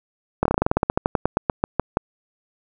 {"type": "slowing click train", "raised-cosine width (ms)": 1, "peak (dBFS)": -3, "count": 21, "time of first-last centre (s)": [0.43, 1.971], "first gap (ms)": 24, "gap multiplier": 1.11, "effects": []}